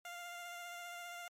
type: tone with vibrato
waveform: 15% pulse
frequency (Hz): 698.5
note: F5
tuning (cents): 0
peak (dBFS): -39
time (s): 0.05-1.28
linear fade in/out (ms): 2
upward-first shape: triangle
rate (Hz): 15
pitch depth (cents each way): 20
effects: MP3 64 kbps